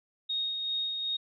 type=tone with tremolo; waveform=sine; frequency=3729 Hz; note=A#7; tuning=in tune; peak=-28 dBFS; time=0.29-1.17 s; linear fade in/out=10 ms; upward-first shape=sine; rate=2.6 Hz; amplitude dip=35%; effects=none